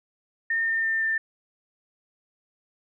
sine tone with pitch steps, 1821 / 1810.5 / 1800.1 / 1789.7 Hz, A#6 / A6 / A6 / A6, -41 / +49 / +39 / +29 cents, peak -22 dBFS, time 0.5-1.18 s, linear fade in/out 5 ms, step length 170 ms, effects none

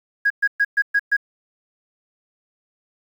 sine tone bursts, 1648 Hz, G#6, 14 cents flat, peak -13 dBFS, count 6, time 0.25-1.168 s, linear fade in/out 10 ms, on 53 ms, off 120 ms, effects tanh soft clip ceiling -9 dBFS + 8-bit

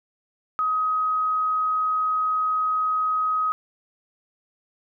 sine tone, 1262 Hz, D#6, 24 cents sharp, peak -20 dBFS, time 0.59-3.52 s, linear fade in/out 0 ms, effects none

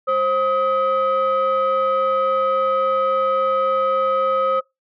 sine tone pair together, 530 / 1266.4 Hz, C5 / D#6, +22 / +30 cents, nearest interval octave + minor third, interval 1508 cents, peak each -17 dBFS, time 0.07-4.61 s, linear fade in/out 20 ms, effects noise-tail reverb RT60 0.2 s tail -25 dB re dry + tanh soft clip ceiling -12 dBFS

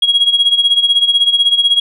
sine tone with tremolo, 3300 Hz, G#7, 12 cents flat, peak -4 dBFS, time 0.02-1.8 s, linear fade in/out 5 ms, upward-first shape sine, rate 16 Hz, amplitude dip 80%, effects tanh soft clip ceiling -4 dBFS

